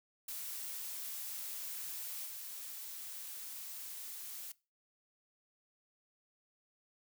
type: noise with level steps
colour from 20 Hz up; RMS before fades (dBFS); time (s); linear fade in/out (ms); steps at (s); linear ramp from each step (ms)
blue; -43 / -46; 0.28-4.52; 5; 2.25; 20
effects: noise-tail reverb RT60 0.3 s tail -21 dB re dry